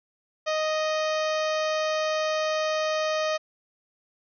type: harmonic tone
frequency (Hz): 622.3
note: D#5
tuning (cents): 0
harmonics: 1 / 2 / 3 / 4 / 5 / 6 / 7 / 8 / 9 / 10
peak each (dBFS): -25 / -31 / -35 / -37 / -39 / -41 / -42 / -43 / -44 / -45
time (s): 0.46-3.38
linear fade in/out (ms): 20
effects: none